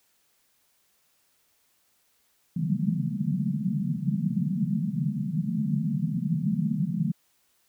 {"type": "band-pass noise", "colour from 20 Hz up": "pink", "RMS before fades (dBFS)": -27, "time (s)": [2.56, 7.12], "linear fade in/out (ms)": 5, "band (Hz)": [140, 230], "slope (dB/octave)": 96, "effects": ["white hiss -68 dBFS RMS until 7.68 s"]}